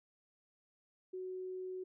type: tone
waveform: sine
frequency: 370.9 Hz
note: F#4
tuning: 4 cents sharp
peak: -40 dBFS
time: 1.13-1.84 s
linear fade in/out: 10 ms
effects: none